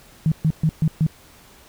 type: tone bursts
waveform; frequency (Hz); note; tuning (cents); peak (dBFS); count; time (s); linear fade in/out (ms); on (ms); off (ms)
sine; 157.8; D#3; +25; -14; 5; 0.26-1.065; 0; 57; 130
effects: pink hiss -49 dBFS RMS until 1.68 s